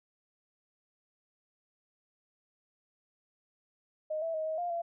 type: tone with pitch steps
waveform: sine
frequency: 620 / 657 / 629 / 633 / 702 / 681 Hz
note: D#5 / E5 / D#5 / D#5 / F5 / F5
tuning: -6 / -6 / +19 / +30 / +9 / -44 cents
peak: -31 dBFS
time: 4.1-4.82 s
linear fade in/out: 10 ms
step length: 120 ms
effects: none